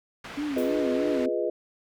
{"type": "low-pass noise", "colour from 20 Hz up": "white", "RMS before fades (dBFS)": -41, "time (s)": [0.24, 1.26], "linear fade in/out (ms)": 5, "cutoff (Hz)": 2300, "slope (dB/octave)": 12}
{"type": "tone with vibrato", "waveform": "sine", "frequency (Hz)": 277.2, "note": "C#4", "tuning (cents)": 0, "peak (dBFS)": -27, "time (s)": [0.37, 1.29], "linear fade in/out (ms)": 10, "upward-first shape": "sine", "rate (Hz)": 3.2, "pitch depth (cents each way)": 140}
{"type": "chord", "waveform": "sine", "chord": "F half-diminished seventh", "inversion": "none", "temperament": "equal", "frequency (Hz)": [349.2, 415.3, 493.9, 622.3], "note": ["F4", "Ab4", "Cb5", "Eb5"], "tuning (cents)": [0, 0, 0, 0], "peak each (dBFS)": -30, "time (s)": [0.56, 1.5], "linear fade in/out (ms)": 5}
{"type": "noise with exponential decay", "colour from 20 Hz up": "blue", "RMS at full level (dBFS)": -42, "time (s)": [0.58, 0.87], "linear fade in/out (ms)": 0, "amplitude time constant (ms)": 63}
{"effects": []}